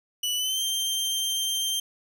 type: tone with pitch glide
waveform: sawtooth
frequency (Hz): 2960 to 3154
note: F#7 to G7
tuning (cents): 0 to +10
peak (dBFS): -22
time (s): 0.23-1.8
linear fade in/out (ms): 5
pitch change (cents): +110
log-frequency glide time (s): 0.36-0.62
effects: none